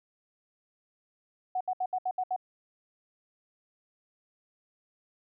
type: tone bursts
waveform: sine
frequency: 740 Hz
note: F#5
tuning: in tune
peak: -27 dBFS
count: 7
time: 1.55-2.363 s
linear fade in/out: 5 ms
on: 57 ms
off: 69 ms
effects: none